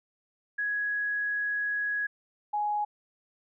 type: tone pair in turn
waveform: sine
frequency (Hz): 1669 / 834.5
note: G#6 / G#5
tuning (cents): +8 / +8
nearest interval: octave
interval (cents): 1200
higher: first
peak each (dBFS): -27 / -26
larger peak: second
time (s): 0.58-2.07 / 2.53-2.85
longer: first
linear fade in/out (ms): 10
effects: none